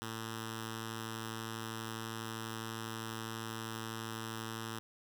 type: tone with notch filter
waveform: 5% pulse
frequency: 112.3 Hz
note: A2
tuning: 36 cents sharp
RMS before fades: -42 dBFS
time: 0.02-4.79 s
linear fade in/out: 0 ms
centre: 630 Hz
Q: 0.91
effects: none